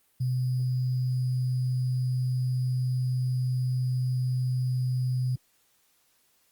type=tone with sample-and-hold; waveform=sine; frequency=126.9 Hz; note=B2; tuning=47 cents sharp; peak=-24 dBFS; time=0.2-5.36 s; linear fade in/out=10 ms; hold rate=4900 Hz; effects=white hiss -67 dBFS RMS until 6.51 s + Opus 32 kbps